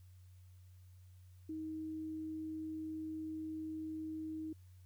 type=tone; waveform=sine; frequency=314.7 Hz; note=D#4; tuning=20 cents sharp; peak=-40 dBFS; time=1.49-4.53 s; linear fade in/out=5 ms; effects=added 91 Hz sine -56 dBFS peak until 4.85 s + white hiss -75 dBFS RMS until 4.85 s